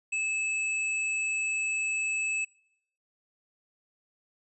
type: tone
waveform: square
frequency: 2608 Hz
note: E7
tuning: 19 cents flat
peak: -28 dBFS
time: 0.12-2.45 s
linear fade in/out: 10 ms
effects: noise-tail reverb RT60 0.7 s tail -23 dB re dry + resampled to 24000 Hz